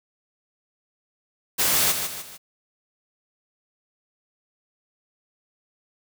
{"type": "noise with echo", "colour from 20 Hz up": "white", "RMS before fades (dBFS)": -21, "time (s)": [1.58, 1.93], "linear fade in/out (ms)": 20, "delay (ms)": 150, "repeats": 3, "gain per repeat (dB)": -7, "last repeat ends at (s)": 2.38, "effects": []}